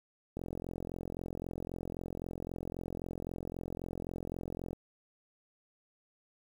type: click train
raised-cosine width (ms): 2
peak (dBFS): -26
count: 192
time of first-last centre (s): 0.37-4.731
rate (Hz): 43.8
effects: 9-bit